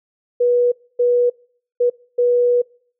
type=tone bursts at uneven times; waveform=sine; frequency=486.7 Hz; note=B4; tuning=25 cents flat; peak=-12 dBFS; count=4; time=0.4-0.72 / 0.99-1.3 / 1.8-1.9 / 2.18-2.62 s; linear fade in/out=10 ms; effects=noise-tail reverb RT60 0.5 s tail -24 dB re dry